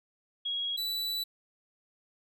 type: tone pair in turn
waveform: sine / 45% pulse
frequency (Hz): 3306 / 3958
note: G#7 / B7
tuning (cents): -9 / +3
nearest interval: minor third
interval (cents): 312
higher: second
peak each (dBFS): -30 / -31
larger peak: first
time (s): 0.45-0.77 / 0.77-1.24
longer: second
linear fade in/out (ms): 10
effects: none